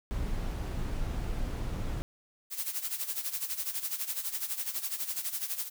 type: noise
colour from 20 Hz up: brown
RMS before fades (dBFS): -33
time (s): 0.11-2.02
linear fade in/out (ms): 0
type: noise with tremolo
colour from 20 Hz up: blue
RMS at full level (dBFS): -32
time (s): 2.5-5.7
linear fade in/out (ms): 50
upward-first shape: sine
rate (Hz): 12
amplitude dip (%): 75
effects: none